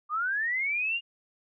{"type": "linear sweep", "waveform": "sine", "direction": "up", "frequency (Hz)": [1174.7, 2851], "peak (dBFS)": -26, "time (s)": [0.09, 1.01], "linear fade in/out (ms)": 50, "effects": []}